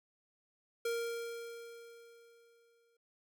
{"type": "tone with exponential decay", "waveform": "square", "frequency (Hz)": 466.2, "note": "A#4", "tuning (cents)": 0, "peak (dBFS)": -33, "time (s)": [0.85, 2.97], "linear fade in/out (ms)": 5, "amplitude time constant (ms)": 460, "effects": []}